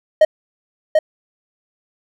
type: tone with echo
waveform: triangle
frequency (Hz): 622.3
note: D#5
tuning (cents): 0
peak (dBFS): -4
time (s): 0.21-0.25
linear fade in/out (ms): 5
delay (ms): 740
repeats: 1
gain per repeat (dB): -3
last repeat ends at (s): 0.99
effects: none